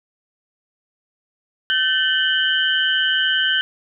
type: tone cluster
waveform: sine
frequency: 1537 / 1767 / 2947 / 3107 Hz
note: G6 / A6 / F#7 / G7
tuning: -35 / +7 / -8 / -16 cents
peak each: -19 / -27 / -22 / -21 dBFS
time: 1.7-3.61 s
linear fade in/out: 0 ms
effects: none